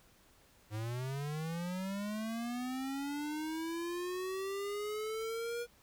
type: linear sweep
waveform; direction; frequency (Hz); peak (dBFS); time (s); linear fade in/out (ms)
square; up; 103.83 to 480; -37; 0.7-5.67; 50
effects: pink hiss -65 dBFS RMS until 5.82 s